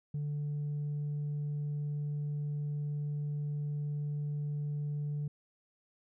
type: tone with tanh clipping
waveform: triangle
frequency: 146.83 Hz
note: D3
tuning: in tune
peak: -33 dBFS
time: 0.14-5.28 s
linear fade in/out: 5 ms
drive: 6 dB
effects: none